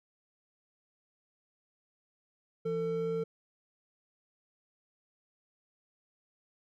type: tone pair together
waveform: triangle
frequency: 168.6 / 450.1 Hz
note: E3 / A4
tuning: +39 / +39 cents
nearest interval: octave + perfect fourth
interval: 1700 cents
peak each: -35 / -29 dBFS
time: 2.65-3.24 s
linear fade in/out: 10 ms
effects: none